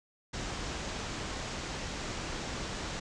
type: low-pass noise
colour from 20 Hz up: pink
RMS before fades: -38 dBFS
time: 0.33-3 s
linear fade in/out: 10 ms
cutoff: 7600 Hz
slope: 48 dB/octave
effects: none